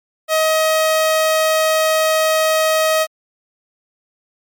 sawtooth tone, 632 Hz, D#5, 27 cents sharp, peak -9 dBFS, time 0.28-3.07 s, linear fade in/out 50 ms, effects MP3 96 kbps

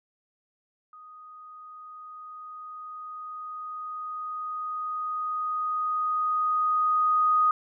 sine tone with level ramp, 1244.5 Hz, D#6, in tune, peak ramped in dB -45 to -18 dBFS, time 0.93-7.51 s, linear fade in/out 2 ms, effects none

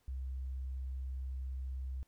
sine tone, 65.41 Hz, C2, in tune, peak -36 dBFS, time 0.08-2.03 s, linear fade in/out 0 ms, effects tanh soft clip ceiling -33 dBFS + pink hiss -75 dBFS RMS until 2.07 s

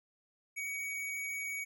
square tone, 2253 Hz, C#7, 28 cents sharp, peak -37 dBFS, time 0.56-1.65 s, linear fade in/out 20 ms, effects none

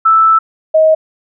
sine tone pair in turn, 1318.5 / 631.5 Hz, E6 / D#5, 0 / +26 cents, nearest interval octave + minor second, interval 1274 cents, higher first, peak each -5 dBFS, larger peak neither, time 0.05-0.39 / 0.74-0.95 s, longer first, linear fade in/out 10 ms, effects none

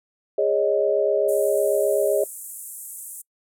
sine chord, Ab suspended fourth, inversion none, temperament equal with one note detuned, 410.8 / 554.4 / 622.3 Hz, Ab4 / Db5 / Eb5, -19 / 0 / 0 cents, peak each -22 dBFS, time 0.38-2.24 s, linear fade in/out 5 ms
white high-pass noise, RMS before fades -32 dBFS, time 1.28-3.22 s, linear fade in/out 10 ms, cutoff 7800 Hz, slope 48 dB/octave
effects noise-tail reverb RT60 0.1 s tail -25 dB re dry + low-pass 12000 Hz 12 dB/octave

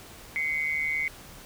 sine tone pair together, 2066 / 2217 Hz, C7 / C#7, -22 / 0 cents, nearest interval minor second, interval 122 cents, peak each -28 / -29 dBFS, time 0.36-1.08 s, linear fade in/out 0 ms, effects pink hiss -47 dBFS RMS until 1.45 s

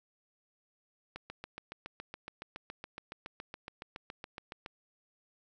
click train, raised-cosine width 0.3 ms, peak -26 dBFS, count 26, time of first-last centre 1.16-4.661 s, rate 7.14 Hz, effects none

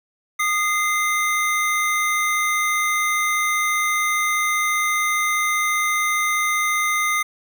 square tone pair together, 1229 / 2080 Hz, D#6 / C7, -22 / -11 cents, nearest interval major sixth, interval 911 cents, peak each -23 / -21 dBFS, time 0.39-7.23 s, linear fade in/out 10 ms, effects none

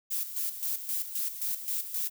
violet noise with tremolo, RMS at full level -31 dBFS, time 0.1-2.1 s, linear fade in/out 20 ms, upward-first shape square, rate 3.8 Hz, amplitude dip 65%, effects none

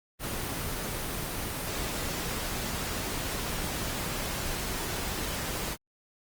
pink noise, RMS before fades -33 dBFS, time 0.19-5.77 s, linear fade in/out 50 ms, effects Opus 24 kbps

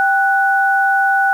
sine tone pair together, 784 / 1480 Hz, G5 / F#6, 0 / 0 cents, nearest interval major seventh, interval 1100 cents, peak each -14 dBFS, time 0-1.33 s, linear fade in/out 0 ms, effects 7-bit

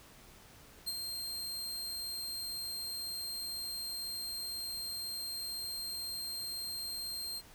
sawtooth tone with ADSR envelope, 4186 Hz, C8, in tune, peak -30 dBFS, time 0.86-7.42 s, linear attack 22 ms, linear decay 39 ms, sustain -5 dB, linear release 47 ms, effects pink hiss -57 dBFS RMS until 7.54 s

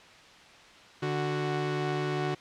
sawtooth tone pair together, 147.43 / 370 Hz, D3 / F#4, +7 / 0 cents, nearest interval octave + major third, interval 1593 cents, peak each -27 / -27 dBFS, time 1.02-2.35 s, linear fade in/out 10 ms, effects white hiss -52 dBFS RMS until 2.4 s + low-pass 4000 Hz 12 dB/octave

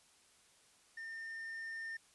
triangle tone with level ramp, 1811 Hz, A6, 49 cents sharp, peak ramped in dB -42 to -39 dBFS, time 0.97-1.97 s, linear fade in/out 5 ms, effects white hiss -67 dBFS RMS until 2.14 s + resampled to 24000 Hz

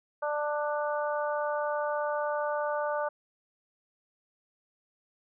harmonic tone, 296.1 Hz, D4, 14 cents sharp, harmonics 2 / 3 / 4 / 5, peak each -30 / -34 / -36 / -38 dBFS, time 0.22-3.09 s, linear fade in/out 10 ms, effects none

